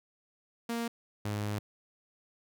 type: tone pair in turn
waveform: sawtooth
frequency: 233.1 / 104.19 Hz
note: A#3 / G#2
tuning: 0 / +6 cents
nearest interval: octave + major second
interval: 1394 cents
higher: first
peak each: -28 dBFS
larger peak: neither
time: 0.69-0.88 / 1.25-1.59 s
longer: second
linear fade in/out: 5 ms
effects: none